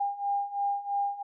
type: beating tone pair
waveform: sine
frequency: 803 / 806 Hz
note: G5 / G5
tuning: +41 / +48 cents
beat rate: 3 Hz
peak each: -32 / -29 dBFS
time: 0-1.23 s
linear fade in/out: 10 ms
effects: none

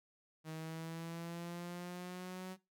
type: linear sweep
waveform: sawtooth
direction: up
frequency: 157.6 to 187 Hz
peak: -39 dBFS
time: 0.44-2.57 s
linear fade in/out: 50 ms
effects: noise-tail reverb RT60 0.2 s tail -17 dB re dry

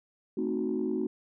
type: chord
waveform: sine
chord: A diminished seventh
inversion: none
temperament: equal with one note detuned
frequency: 221.1 / 261.6 / 311.1 / 370 Hz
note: A3 / C4 / Eb4 / Gb4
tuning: +9 / 0 / 0 / 0 cents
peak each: -33 / -33 / -33 / -31 dBFS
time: 0.37-1.07 s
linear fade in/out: 5 ms
effects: tanh soft clip ceiling -20 dBFS

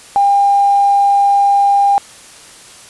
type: tone with tanh clipping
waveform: triangle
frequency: 802 Hz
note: G5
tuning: 39 cents sharp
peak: -7 dBFS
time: 0.16-1.98 s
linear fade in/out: 0 ms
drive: 2 dB
effects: white hiss -38 dBFS RMS until 2.89 s + resampled to 24000 Hz

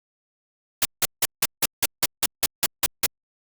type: noise bursts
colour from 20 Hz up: white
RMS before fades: -19 dBFS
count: 12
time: 0.82-3.062 s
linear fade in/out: 2 ms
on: 31 ms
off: 170 ms
effects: Opus 48 kbps

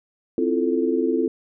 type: chord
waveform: sine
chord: F major seventh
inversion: second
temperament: equal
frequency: 261.6 / 329.6 / 349.2 / 440 Hz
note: C4 / E4 / F4 / A4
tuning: 0 / 0 / 0 / 0 cents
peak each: -24 dBFS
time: 0.38-1.28 s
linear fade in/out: 2 ms
effects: none

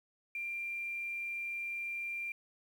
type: tone with quantisation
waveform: sine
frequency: 2378 Hz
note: D7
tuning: 21 cents sharp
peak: -36 dBFS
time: 0.35-2.32 s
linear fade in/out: 2 ms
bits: 10
effects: none

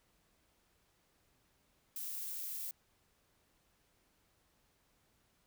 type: noise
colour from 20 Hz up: violet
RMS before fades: -42 dBFS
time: 1.96-2.71 s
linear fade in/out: 2 ms
effects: pink hiss -74 dBFS RMS until 5.46 s

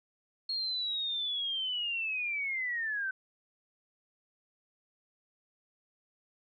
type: linear sweep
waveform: sine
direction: down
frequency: 4293 to 1515 Hz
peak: -31 dBFS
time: 0.49-3.11 s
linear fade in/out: 5 ms
effects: none

